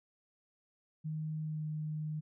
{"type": "tone with pitch glide", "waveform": "sine", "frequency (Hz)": [155.6, 153.72], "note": ["D#3", "D#3"], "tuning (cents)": [0, -21], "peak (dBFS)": -35, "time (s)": [1.04, 2.21], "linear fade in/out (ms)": 20, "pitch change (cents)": -21, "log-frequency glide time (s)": [1.41, 1.65], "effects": []}